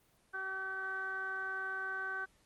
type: tone with low-pass filter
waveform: 15% pulse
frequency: 382 Hz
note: G4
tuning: 45 cents flat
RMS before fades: -39 dBFS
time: 0.33-2.26 s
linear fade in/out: 20 ms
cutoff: 1500 Hz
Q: 8.9
effects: pink hiss -70 dBFS RMS until 2.45 s + Opus 24 kbps